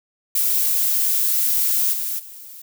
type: noise with level steps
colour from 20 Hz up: violet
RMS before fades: -19 / -25 / -39 dBFS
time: 0.35-2.62 s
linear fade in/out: 5 ms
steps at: 1.92 / 2.18 s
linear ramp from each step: 20 ms
effects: none